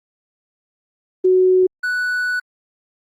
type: tone pair in turn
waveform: sine / triangle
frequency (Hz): 370.4 / 1481.6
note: F#4 / F#6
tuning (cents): +2 / +2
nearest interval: 2 octaves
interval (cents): 2400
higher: second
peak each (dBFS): -10 / -16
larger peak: first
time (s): 1.24-1.67 / 1.83-2.4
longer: second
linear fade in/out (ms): 10
effects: Opus 24 kbps